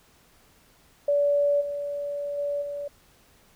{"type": "tone with level steps", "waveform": "sine", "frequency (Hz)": 575, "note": "D5", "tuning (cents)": -37, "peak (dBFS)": [-19, -28, -25, -30], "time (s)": [1.08, 2.88], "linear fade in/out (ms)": 5, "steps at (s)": [1.6, 2.37, 2.61], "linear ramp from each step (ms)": 20, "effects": ["pink hiss -59 dBFS RMS until 3.55 s"]}